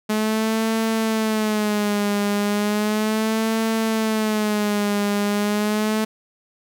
sawtooth tone with vibrato, 213.5 Hz, G#3, 48 cents sharp, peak -15 dBFS, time 0.09-6.05 s, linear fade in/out 10 ms, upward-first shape sine, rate 0.35 Hz, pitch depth 79 cents each way, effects none

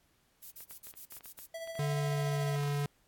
violet noise bursts, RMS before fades -46 dBFS, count 8, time 0.42-1.464 s, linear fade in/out 10 ms, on 92 ms, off 44 ms
clicks, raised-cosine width 0.3 ms, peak -37 dBFS, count 11, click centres 0.606 / 0.71 / 0.87 / 0.939 / 1.123 / 1.168 / 1.208 / 1.258 / 1.389 / 1.675 / 1.754 s
square tone with tremolo, 659.3 Hz, E5, in tune, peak -38 dBFS, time 1.54-2.56 s, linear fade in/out 5 ms, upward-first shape triangle, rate 14 Hz, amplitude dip 55%
square tone with pitch glide, 145.8 to 143.88 Hz, D3 to D3, -12 to -35 cents, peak -31 dBFS, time 1.79-2.86 s, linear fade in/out 2 ms, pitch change -23 cents, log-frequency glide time 1.94-2.58 s
effects pink hiss -71 dBFS RMS until 3.07 s + AAC 64 kbps

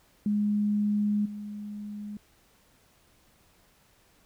sine tone with level steps, 207.7 Hz, G#3, in tune, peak -23 / -35 dBFS, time 0.26-2.17 s, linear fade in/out 2 ms, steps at 1.25 s, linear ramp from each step 10 ms, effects pink hiss -63 dBFS RMS until 4.25 s

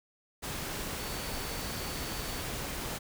sine tone in noise, 4495 Hz, C#8, 23 cents sharp, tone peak -47 dBFS, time 0.98-2.42 s, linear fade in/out 20 ms, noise pink, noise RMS -37 dBFS, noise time 0.42-2.99 s, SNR -13 dB, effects none

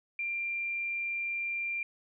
sine tone, 2378 Hz, D7, 21 cents sharp, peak -31 dBFS, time 0.19-1.83 s, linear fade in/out 2 ms, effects none

